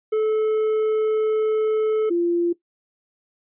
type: tone pair in turn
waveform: triangle / sine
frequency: 434.1 / 344.5 Hz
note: A4 / F4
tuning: -23 / -24 cents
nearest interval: major third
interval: 401 cents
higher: first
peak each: -15 / -17 dBFS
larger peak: first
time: 0.12-2.1 / 2.1-2.53 s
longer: first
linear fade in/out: 10 ms
effects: noise-tail reverb RT60 0.1 s tail -17 dB re dry + resampled to 8000 Hz